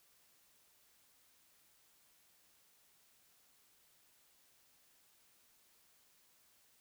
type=silence; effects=white hiss -70 dBFS RMS until 6.8 s